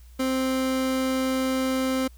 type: tone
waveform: 30% pulse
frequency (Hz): 261.6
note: C4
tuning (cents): 0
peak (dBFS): -20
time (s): 0.19-2.08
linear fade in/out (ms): 10
effects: added 60 Hz sine -45 dBFS peak until 2.17 s + white hiss -60 dBFS RMS until 2.17 s